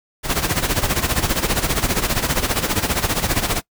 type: noise with tremolo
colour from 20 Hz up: pink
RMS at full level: -17 dBFS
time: 0.23-3.62 s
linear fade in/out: 50 ms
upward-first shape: sine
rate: 15 Hz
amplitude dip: 75%
effects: noise-tail reverb RT60 0.1 s tail -23 dB re dry